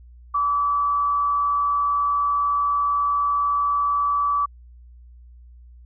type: tone with frequency modulation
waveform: sine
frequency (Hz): 1151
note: D6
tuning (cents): -35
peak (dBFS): -18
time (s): 0.34-4.46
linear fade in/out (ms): 10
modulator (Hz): 134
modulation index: 0.24
effects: added 60 Hz sine -43 dBFS peak until 5.85 s